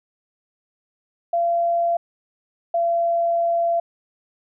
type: tone pair in turn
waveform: sine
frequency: 684 / 680.3 Hz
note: F5 / F5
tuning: -36 / -46 cents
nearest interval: unison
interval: 10 cents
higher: first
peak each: -17 / -17 dBFS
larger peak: neither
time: 1.33-1.97 / 2.74-3.8 s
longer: second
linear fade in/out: 5 ms
effects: none

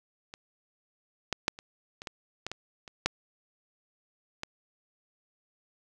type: clicks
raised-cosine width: 0.2 ms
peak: -25 / -11 / -7 / -27 / -24 / -19 / -17 / -19 / -27 / -7 / -17 dBFS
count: 11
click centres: 0.339 / 1.327 / 1.481 / 1.589 / 2.019 / 2.072 / 2.466 / 2.516 / 2.878 / 3.06 / 4.434 s
effects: none

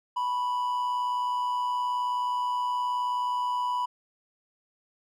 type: tone with amplitude modulation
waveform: triangle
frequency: 987 Hz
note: B5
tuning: 1 cent flat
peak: -22 dBFS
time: 0.16-3.86 s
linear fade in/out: 10 ms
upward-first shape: sine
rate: 119 Hz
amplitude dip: 40%
effects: none

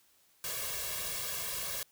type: noise with comb filter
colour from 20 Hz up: white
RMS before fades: -37 dBFS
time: 0.44-1.83 s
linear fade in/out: 2 ms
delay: 1.8 ms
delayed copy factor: +1
effects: white hiss -67 dBFS RMS until 1.91 s

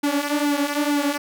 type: tone with flanger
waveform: sawtooth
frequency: 289.8 Hz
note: D4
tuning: 23 cents flat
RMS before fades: -22 dBFS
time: 0.03-1.18 s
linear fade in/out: 10 ms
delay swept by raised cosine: 1.6 to 7.2 ms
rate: 2.2 Hz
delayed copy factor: -0.7
effects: none

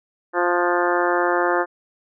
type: harmonic tone with a mistuned harmonic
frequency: 175.6 Hz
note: F3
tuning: 10 cents sharp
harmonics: 2 / 3 / 4 / 5 / 6 / 7 / 8 / 9 / 10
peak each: -22 / -24 / -25 / -26 / -27 / -27 / -28 / -29 / -29 dBFS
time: 0.33-1.66 s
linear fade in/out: 50 ms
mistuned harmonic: 8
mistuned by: +20 cents
effects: none

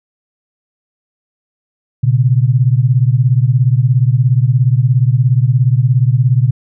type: beating tone pair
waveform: sine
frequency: 120 / 137 Hz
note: B2 / C#3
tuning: -49 / -20 cents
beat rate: 17 Hz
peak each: -10 / -12 dBFS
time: 2.03-6.51 s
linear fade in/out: 10 ms
effects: none

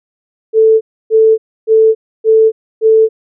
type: tone bursts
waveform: sine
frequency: 441.9 Hz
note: A4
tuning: 7 cents sharp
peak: -4 dBFS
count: 5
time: 0.53-3.09 s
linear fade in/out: 50 ms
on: 280 ms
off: 290 ms
effects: none

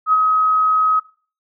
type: tone with ADSR envelope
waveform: sine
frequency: 1269 Hz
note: D#6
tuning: 34 cents sharp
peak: -9 dBFS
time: 0.06-1 s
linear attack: 67 ms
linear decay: 34 ms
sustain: -3 dB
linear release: 12 ms
effects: noise-tail reverb RT60 0.4 s tail -19 dB re dry

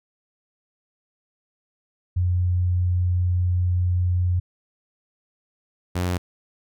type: tone pair in turn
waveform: sine / sawtooth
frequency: 89.5 / 89.5 Hz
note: F2 / F2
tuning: +43 / +43 cents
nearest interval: unison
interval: 0 cents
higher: neither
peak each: -18 dBFS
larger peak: neither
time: 2.16-4.4 / 5.95-6.18 s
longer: first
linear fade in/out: 10 ms
effects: none

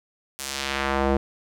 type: tone with band-pass filter sweep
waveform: square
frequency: 68.3 Hz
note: C#2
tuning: 25 cents flat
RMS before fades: -25 dBFS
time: 0.39-1.17 s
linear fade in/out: 0 ms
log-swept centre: 9800 to 440 Hz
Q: 0.85
effects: none

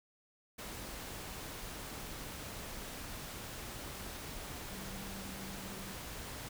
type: tone in noise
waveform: sine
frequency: 194.2 Hz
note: G3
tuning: 16 cents flat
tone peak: -48 dBFS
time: 4.7-5.94 s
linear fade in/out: 10 ms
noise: pink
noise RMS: -45 dBFS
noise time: 0.58-6.49 s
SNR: -6 dB
effects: none

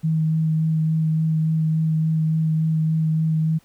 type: tone with vibrato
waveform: sine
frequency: 158.7 Hz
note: D#3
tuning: 35 cents sharp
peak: -17 dBFS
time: 0.03-3.59 s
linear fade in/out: 20 ms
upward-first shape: sine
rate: 3.5 Hz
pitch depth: 12 cents each way
effects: pink hiss -58 dBFS RMS until 3.64 s

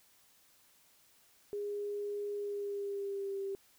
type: tone with pitch glide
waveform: sine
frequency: 410.1 to 392.3 Hz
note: G#4 to G4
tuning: -22 to +1 cents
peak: -35 dBFS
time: 1.53-3.55 s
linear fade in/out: 0 ms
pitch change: -77 cents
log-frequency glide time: 2.36-3.41 s
effects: white hiss -66 dBFS RMS until 3.78 s

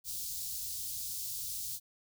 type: band-stop noise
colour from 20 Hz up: white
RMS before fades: -39 dBFS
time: 0.04-1.8 s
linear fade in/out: 50 ms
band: 130 to 4200 Hz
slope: 24 dB/octave
effects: none

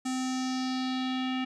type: tone with low-pass filter sweep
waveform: square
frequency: 258 Hz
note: C4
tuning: 24 cents flat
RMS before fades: -31 dBFS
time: 0.05-1.45 s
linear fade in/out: 10 ms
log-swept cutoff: 7900 to 2800 Hz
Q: 2.9
effects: none

